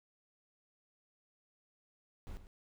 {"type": "noise with echo", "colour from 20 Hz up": "brown", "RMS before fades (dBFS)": -44, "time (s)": [2.27, 2.37], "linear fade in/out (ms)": 0, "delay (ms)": 99, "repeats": 1, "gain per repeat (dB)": -11, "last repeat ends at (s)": 2.469, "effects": []}